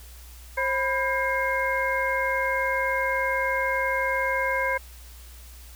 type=harmonic tone with a mistuned harmonic; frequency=534 Hz; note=C5; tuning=35 cents sharp; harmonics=1 / 2 / 3 / 4; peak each=-28 / -28 / -28 / -28 dBFS; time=0.57-4.78 s; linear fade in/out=10 ms; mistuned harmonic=2; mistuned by=-130 cents; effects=added 60 Hz sine -43 dBFS peak until 5.75 s + white hiss -50 dBFS RMS until 5.75 s